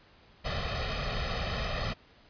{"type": "noise with comb filter", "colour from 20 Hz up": "pink", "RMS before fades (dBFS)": -32, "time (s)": [0.44, 1.94], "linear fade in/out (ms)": 20, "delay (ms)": 1.6, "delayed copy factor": 0.8, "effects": ["pink hiss -59 dBFS RMS until 2.29 s", "resampled to 11025 Hz"]}